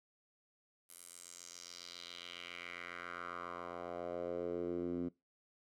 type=tone with band-pass filter sweep; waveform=10% pulse; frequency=87.31 Hz; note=F2; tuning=in tune; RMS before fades=-44 dBFS; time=0.89-5.09 s; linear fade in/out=10 ms; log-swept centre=11000 to 260 Hz; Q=2.7; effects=noise-tail reverb RT60 0.2 s tail -20 dB re dry